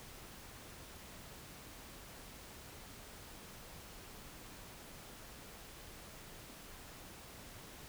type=silence; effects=pink hiss -53 dBFS RMS until 7.88 s